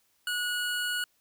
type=tone; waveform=25% pulse; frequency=1458 Hz; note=F#6; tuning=26 cents flat; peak=-25 dBFS; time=0.27-1.04 s; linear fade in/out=2 ms; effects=white hiss -70 dBFS RMS until 1.2 s